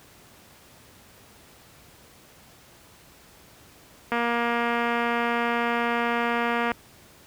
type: click train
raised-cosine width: 0.5 ms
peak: -11 dBFS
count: 614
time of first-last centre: 4.12-6.717 s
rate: 236 Hz
effects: pink hiss -52 dBFS RMS until 7.26 s + high-pass 60 Hz 12 dB/octave